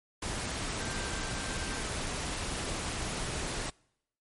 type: tone in noise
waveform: sine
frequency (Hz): 1568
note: G6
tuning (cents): 0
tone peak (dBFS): -44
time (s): 0.8-1.81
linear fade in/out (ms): 5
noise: pink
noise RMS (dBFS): -35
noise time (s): 0.22-3.7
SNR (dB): -12
effects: noise-tail reverb RT60 0.8 s tail -26 dB re dry + MP3 48 kbps